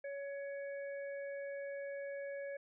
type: harmonic tone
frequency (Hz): 560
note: C#5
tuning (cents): +18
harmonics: 1 / 3 / 4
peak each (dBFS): -41 / -51 / -56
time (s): 0.04-2.57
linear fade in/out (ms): 5
effects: none